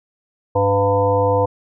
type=harmonic tone with a mistuned harmonic; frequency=100 Hz; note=G2; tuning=35 cents sharp; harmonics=1 / 3 / 5 / 7 / 9 / 10; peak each=-20 / -27 / -16 / -25 / -21 / -25 dBFS; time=0.55-1.46 s; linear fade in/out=10 ms; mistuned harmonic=3; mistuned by=-49 cents; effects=none